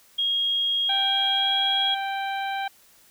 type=tone with pitch glide; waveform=sine; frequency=3268 to 3293 Hz; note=G#7 to G#7; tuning=-29 to -15 cents; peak=-21 dBFS; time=0.18-1.95 s; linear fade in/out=10 ms; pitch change=+14 cents; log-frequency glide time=1.35-1.5 s
type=harmonic tone; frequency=784 Hz; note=G5; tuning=in tune; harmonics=1 / 2 / 3 / 4 / 5; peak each=-27 / -33 / -37 / -39 / -41 dBFS; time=0.89-2.68 s; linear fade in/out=5 ms
effects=white hiss -56 dBFS RMS until 3.1 s